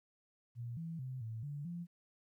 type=tone with pitch steps; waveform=sine; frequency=119 / 164.9 / 129.3 / 112.1 / 144.6 / 172.5 Hz; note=A#2 / E3 / C3 / A2 / D3 / F3; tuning=+36 / +1 / -20 / +33 / -27 / -21 cents; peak=-40 dBFS; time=0.55-1.87 s; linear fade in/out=50 ms; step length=220 ms; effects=13-bit